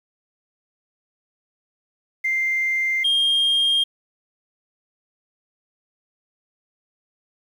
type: tone pair in turn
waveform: sine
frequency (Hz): 2093 / 3219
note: C7 / G7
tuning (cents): 0 / +45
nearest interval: perfect fifth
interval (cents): 745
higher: second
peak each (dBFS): -18 / -14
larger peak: second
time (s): 2.24-3.04 / 3.04-3.84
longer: neither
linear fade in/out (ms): 10
effects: tanh soft clip ceiling -14 dBFS + 8-bit